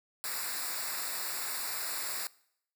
white noise with comb filter, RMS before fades -36 dBFS, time 0.24-2.27 s, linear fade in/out 0 ms, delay 0.32 ms, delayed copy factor -0.9, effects noise-tail reverb RT60 0.7 s tail -22 dB re dry

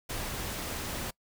pink noise, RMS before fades -36 dBFS, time 0.09-1.11 s, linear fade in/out 10 ms, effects noise-tail reverb RT60 0.1 s tail -24 dB re dry

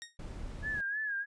15% pulse tone with exponential decay, 1864.7 Hz, A#6, in tune, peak -33 dBFS, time 0.02-0.17 s, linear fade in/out 0 ms, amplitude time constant 31 ms
brown noise, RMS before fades -42 dBFS, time 0.19-0.81 s, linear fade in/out 5 ms
sine tone with vibrato, 1670 Hz, G#6, 9 cents sharp, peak -32 dBFS, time 0.62-1.26 s, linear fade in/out 50 ms, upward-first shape sine, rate 3.2 Hz, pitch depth 81 cents each way
effects resampled to 22050 Hz

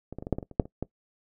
clicks, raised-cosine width 2 ms, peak -24 / -22 / -24 / -21 / -10 / -18 / -25 / -30 / -6 / -28 / -16 dBFS, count 11, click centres 0.126 / 0.186 / 0.225 / 0.269 / 0.327 / 0.385 / 0.428 / 0.513 / 0.598 / 0.655 / 0.826 s, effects noise-tail reverb RT60 0.1 s tail -20 dB re dry

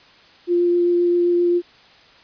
sine tone with vibrato, 349.2 Hz, F4, in tune, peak -14 dBFS, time 0.47-1.62 s, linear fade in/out 50 ms, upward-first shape triangle, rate 7.6 Hz, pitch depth 10 cents each way, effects white hiss -49 dBFS RMS until 2.23 s + resampled to 11025 Hz

